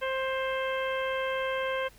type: harmonic tone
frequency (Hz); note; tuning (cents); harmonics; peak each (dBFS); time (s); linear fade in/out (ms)
527; C5; +12; 1 / 2 / 3 / 4 / 5 / 6; -30 / -35 / -36 / -39 / -41 / -42; 0.01-1.89; 20
effects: added 50 Hz sine -57 dBFS peak until 1.98 s + pink hiss -57 dBFS RMS until 1.98 s